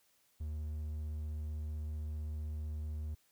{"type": "tone", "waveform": "triangle", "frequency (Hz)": 76.3, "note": "D#2", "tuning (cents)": -33, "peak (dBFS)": -35, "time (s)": [0.4, 3.15], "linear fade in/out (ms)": 10, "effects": ["white hiss -72 dBFS RMS until 3.31 s"]}